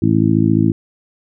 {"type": "harmonic tone", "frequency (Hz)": 54.4, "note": "A1", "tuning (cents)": -19, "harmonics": [2, 3, 4, 5, 6], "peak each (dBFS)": [-17, -17, -17, -17, -17], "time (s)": [0.02, 0.72], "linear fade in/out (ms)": 5, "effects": []}